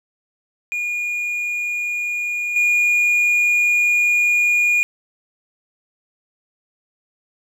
triangle tone with level steps, 2435 Hz, D#7, 38 cents flat, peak -19 / -12 dBFS, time 0.72-4.83 s, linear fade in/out 0 ms, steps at 2.56 s, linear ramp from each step 2 ms, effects none

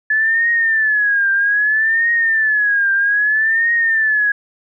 sine tone with vibrato, 1722 Hz, A6, 38 cents flat, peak -12 dBFS, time 0.1-4.32 s, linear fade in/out 5 ms, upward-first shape triangle, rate 0.62 Hz, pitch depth 150 cents each way, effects none

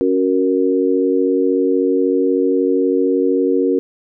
sine chord, F# major, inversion second, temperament equal, 277.2 / 370 / 466.2 Hz, C#4 / F#4 / A#4, 0 / 0 / 0 cents, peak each -17 dBFS, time 0.01-3.79 s, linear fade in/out 0 ms, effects none

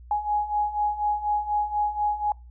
sine beating tone pair, 832 / 836.1 Hz, G#5 / G#5, +3 / +11 cents, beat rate 4.1 Hz, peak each -28 / -24 dBFS, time 0.11-2.32 s, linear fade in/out 2 ms, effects noise-tail reverb RT60 0.3 s tail -26 dB re dry + added 60 Hz sine -43 dBFS peak until 2.5 s

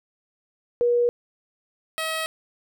sine / 10% pulse tone pair in turn, 480.5 / 639.8 Hz, B4 / D#5, -48 / +48 cents, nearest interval perfect fourth, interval 496 cents, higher second, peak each -17 dBFS, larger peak neither, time 0.81-1.09 / 1.98-2.26 s, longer neither, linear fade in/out 0 ms, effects none

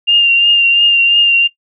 sine tone with vibrato, 2794 Hz, F7, in tune, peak -6 dBFS, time 0.07-1.48 s, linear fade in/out 20 ms, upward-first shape triangle, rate 2.9 Hz, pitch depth 29 cents each way, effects noise-tail reverb RT60 0.1 s tail -19 dB re dry

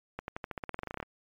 accelerating click train, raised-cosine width 0.5 ms, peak -21 dBFS, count 17, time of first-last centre 0.19-1.028 s, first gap 91 ms, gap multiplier 0.92, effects MP3 96 kbps

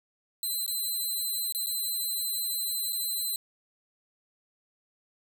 5% pulse tone with dropouts, 4053 Hz, B7, 44 cents sharp, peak -22 dBFS, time 0.43-3.36 s, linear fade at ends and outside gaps 1 ms, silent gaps 0.663-0.678 / 1.524-1.548 / 1.662-1.669 / 2.924-2.929 s, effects none

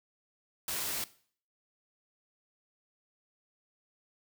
white noise, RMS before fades -35 dBFS, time 0.68-1.04 s, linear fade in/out 2 ms, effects noise-tail reverb RT60 0.5 s tail -18 dB re dry

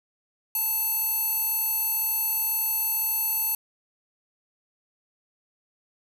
square tone with band-pass filter, 879 Hz, A5, 2 cents flat, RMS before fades -26 dBFS, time 0.55-3.55 s, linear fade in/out 2 ms, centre 12000 Hz, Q 9.2, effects 8-bit

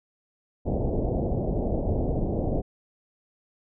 pink low-pass noise, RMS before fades -26 dBFS, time 0.65-2.62 s, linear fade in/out 20 ms, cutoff 710 Hz, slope 48 dB/octave, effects none

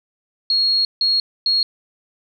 sine tone bursts at uneven times, 4297 Hz, C8, 45 cents sharp, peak -14 dBFS, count 3, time 0.5-0.85 / 1.01-1.2 / 1.46-1.63 s, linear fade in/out 2 ms, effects none

